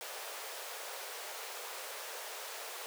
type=high-pass noise; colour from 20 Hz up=pink; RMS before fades=-44 dBFS; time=0.01-2.86 s; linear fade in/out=0 ms; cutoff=430 Hz; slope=48 dB/octave; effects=none